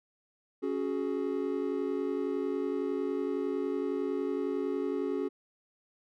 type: chord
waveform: triangle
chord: C# suspended fourth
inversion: none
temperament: equal with one note detuned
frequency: 277.2 / 370 / 420.9 Hz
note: C#4 / F#4 / G#4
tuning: 0 / 0 / +23 cents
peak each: -32 dBFS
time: 0.62-5.29 s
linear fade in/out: 20 ms
effects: none